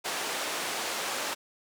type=band-pass noise; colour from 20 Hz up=pink; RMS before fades=-33 dBFS; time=0.04-1.35 s; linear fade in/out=20 ms; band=490 to 9700 Hz; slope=12 dB/octave; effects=none